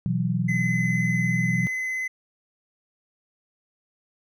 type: chord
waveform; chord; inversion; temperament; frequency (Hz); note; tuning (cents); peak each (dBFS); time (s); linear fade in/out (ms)
sine; B suspended fourth; none; equal; 123.47 / 164.81 / 185; B2 / E3 / F#3; 0 / 0 / 0; -26 / -26 / -26; 0.06-1.67; 0
type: tone with vibrato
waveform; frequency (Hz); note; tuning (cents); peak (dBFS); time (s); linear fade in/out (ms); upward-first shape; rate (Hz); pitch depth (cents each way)
triangle; 2036; C7; -48; -24; 0.48-2.08; 10; sine; 17; 9
effects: none